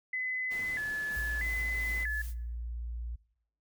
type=tone with vibrato; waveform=sine; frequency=1864.7 Hz; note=A#6; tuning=in tune; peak=-31 dBFS; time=0.13-2.22 s; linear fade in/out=5 ms; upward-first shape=square; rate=0.78 Hz; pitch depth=140 cents each way
type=noise; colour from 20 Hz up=pink; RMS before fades=-48 dBFS; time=0.5-2.05 s; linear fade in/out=20 ms
type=noise with tremolo; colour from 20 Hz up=blue; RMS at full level=-49 dBFS; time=1.09-2.35 s; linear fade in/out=50 ms; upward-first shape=triangle; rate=2.8 Hz; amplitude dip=70%
type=tone; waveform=sine; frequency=58.5 Hz; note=A#1; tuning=7 cents sharp; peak=-35 dBFS; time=1.16-3.16 s; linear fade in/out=10 ms
effects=noise-tail reverb RT60 0.7 s tail -21 dB re dry